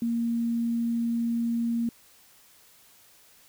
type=tone with quantisation; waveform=sine; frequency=233.1 Hz; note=A#3; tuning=in tune; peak=-24 dBFS; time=0.02-1.89 s; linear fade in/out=2 ms; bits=9; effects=white hiss -57 dBFS RMS until 3.48 s